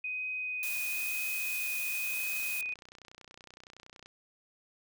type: tone with vibrato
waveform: sine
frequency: 2500 Hz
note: D#7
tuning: 8 cents sharp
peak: -33 dBFS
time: 0.04-2.74 s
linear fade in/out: 5 ms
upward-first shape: triangle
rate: 1 Hz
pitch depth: 10 cents each way
type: noise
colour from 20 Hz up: blue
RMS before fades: -38 dBFS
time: 0.63-2.61 s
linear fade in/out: 0 ms
type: click train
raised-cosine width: 0.2 ms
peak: -33 dBFS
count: 63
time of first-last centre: 2.04-4.06 s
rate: 30.7 Hz
effects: none